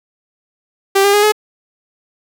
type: tone with pitch steps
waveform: sawtooth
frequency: 392 / 402.6 / 413.4 / 424.5 Hz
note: G4 / G4 / G#4 / G#4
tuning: 0 / +46 / -8 / +38 cents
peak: -5 dBFS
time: 0.95-1.322 s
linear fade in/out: 10 ms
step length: 93 ms
effects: none